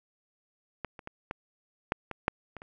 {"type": "clicks", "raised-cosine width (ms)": 0.5, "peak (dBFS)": [-19, -29, -24, -19, -11, -21, -9, -26, -30], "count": 9, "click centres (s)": [0.847, 0.992, 1.074, 1.311, 1.921, 2.113, 2.281, 2.567, 2.619], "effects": []}